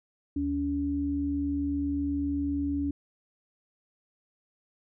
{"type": "tone pair together", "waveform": "sine", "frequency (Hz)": [75.87, 283.8], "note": ["D#2", "C#4"], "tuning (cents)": [-43, 41], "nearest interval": "octave + major seventh", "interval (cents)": 2284, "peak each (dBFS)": [-34, -27], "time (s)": [0.36, 2.91], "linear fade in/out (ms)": 5, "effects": []}